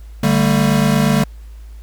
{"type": "chord", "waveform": "square", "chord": "D suspended fourth", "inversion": "none", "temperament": "equal with one note detuned", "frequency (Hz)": [146.83, 196, 224.5], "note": ["D3", "G3", "A3"], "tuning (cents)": [0, 0, 35], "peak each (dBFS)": -17, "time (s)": [0.23, 1.24], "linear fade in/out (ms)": 5, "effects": ["added 54 Hz sine -32 dBFS peak until 1.82 s", "pink hiss -53 dBFS RMS until 1.82 s"]}